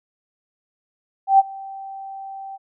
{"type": "tone with ADSR envelope", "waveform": "sine", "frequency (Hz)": 779, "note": "G5", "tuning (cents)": -11, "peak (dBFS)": -7, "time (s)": [1.27, 2.58], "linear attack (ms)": 120, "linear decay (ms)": 29, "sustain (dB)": -24, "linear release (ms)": 31, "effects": []}